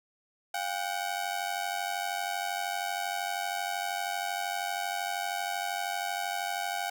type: ring-modulated tone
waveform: sawtooth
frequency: 751 Hz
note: F#5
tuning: 26 cents sharp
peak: -24 dBFS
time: 0.54-6.9 s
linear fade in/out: 5 ms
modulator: 46.4 Hz
effects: none